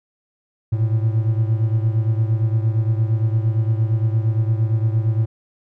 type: beating tone pair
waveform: triangle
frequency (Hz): 109 / 117.7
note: A2 / A#2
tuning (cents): -16 / +17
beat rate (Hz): 8.7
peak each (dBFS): -15 / -20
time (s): 0.72-5.26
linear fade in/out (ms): 10
effects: none